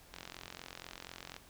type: click train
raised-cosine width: 0.2 ms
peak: -27 dBFS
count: 55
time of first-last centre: 0.14-1.364 s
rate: 44.1 Hz
effects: pink hiss -59 dBFS RMS until 1.49 s